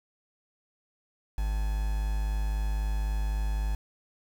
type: tone with quantisation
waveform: triangle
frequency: 51.91 Hz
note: G#1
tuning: in tune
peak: -24 dBFS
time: 1.38-3.75 s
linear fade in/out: 0 ms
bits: 7
effects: none